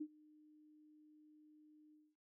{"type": "tone with ADSR envelope", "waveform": "sine", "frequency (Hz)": 304.4, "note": "D#4", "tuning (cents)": -38, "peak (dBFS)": -39, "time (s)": [0, 2.16], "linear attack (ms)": 13, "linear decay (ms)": 59, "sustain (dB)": -24, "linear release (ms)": 230, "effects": ["noise-tail reverb RT60 0.1 s tail -25 dB re dry"]}